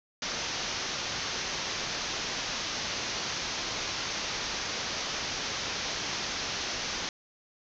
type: low-pass noise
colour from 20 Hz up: white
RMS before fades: -34 dBFS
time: 0.22-7.09 s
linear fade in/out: 2 ms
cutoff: 6400 Hz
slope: 96 dB/octave
effects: none